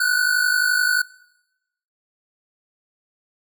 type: tone pair together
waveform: square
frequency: 1460 / 1511.5 Hz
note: F#6 / F#6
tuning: -24 / +36 cents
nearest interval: minor second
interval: 60 cents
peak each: -21 dBFS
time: 0-1.02 s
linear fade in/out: 5 ms
effects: noise-tail reverb RT60 0.9 s tail -21 dB re dry